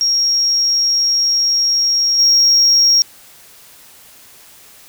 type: tone with level steps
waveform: sine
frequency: 5588 Hz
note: F8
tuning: in tune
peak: -11 / -6 dBFS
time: 0.01-3.02 s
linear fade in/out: 0 ms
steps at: 2.18 s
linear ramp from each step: 20 ms
effects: tanh soft clip ceiling -6 dBFS + white hiss -43 dBFS RMS until 4.88 s